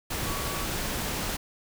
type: tone in noise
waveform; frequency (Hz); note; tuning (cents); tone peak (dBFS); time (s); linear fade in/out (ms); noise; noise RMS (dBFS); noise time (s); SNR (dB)
sine; 1134; C#6; +39; -38; 0.26-0.65; 10; pink; -31; 0.1-1.37; -10
effects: none